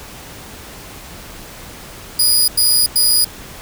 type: tone bursts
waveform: 15% pulse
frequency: 4919 Hz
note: D#8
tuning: 21 cents flat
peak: -4 dBFS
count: 3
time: 2.19-3.246 s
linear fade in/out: 5 ms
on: 290 ms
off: 93 ms
effects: pink hiss -35 dBFS RMS until 3.61 s